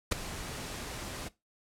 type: noise with ADSR envelope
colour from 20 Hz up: pink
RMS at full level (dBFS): -26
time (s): 0.11-1.29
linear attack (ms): 13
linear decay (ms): 9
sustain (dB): -14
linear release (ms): 17
effects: noise-tail reverb RT60 0.2 s tail -18 dB re dry + low-pass 11000 Hz 12 dB/octave